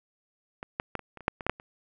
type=clicks; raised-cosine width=0.5 ms; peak=-22 / -13 / -15 / -27 / -29 / -30 / -8 / -22 / -14 / -8 / -30 dBFS; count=11; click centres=0.629 / 0.799 / 0.953 / 0.993 / 1.173 / 1.207 / 1.281 / 1.408 / 1.466 / 1.496 / 1.599 s; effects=none